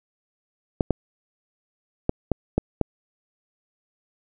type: clicks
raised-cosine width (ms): 2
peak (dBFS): -6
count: 6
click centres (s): 0.808 / 0.907 / 2.094 / 2.317 / 2.58 / 2.813
effects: none